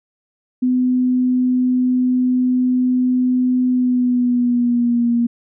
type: tone with pitch glide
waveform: sine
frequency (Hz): 252.1 to 236.6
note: B3 to A#3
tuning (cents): +36 to +26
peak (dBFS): -13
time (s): 0.62-5.27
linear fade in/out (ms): 10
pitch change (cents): -110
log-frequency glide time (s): 3.69-5.1
effects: none